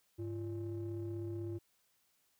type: ring-modulated tone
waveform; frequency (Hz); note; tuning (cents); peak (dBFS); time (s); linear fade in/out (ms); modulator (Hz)
triangle; 120; B2; -49; -33; 0.18-1.59; 20; 222
effects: white hiss -75 dBFS RMS until 2.39 s